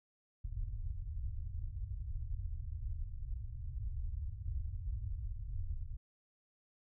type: low-pass noise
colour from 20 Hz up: pink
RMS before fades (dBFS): -40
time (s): 0.44-5.97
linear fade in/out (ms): 10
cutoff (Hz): 110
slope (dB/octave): 48
effects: none